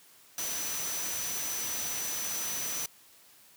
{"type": "tone in noise", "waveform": "sine", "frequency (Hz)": 5980, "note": "F#8", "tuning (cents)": 17, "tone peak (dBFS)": -35, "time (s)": [0.38, 2.86], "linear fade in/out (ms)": 2, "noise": "white", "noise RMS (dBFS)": -36, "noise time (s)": [0.38, 2.86], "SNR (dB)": -2, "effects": ["white hiss -58 dBFS RMS until 3.56 s", "high-pass 80 Hz 12 dB/octave"]}